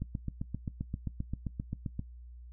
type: click train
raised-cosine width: 5 ms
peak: -22 dBFS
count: 16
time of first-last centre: 0.02-1.994 s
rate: 7.6 Hz
effects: noise-tail reverb RT60 0.1 s tail -18 dB re dry + added 60 Hz sine -46 dBFS peak until 2.52 s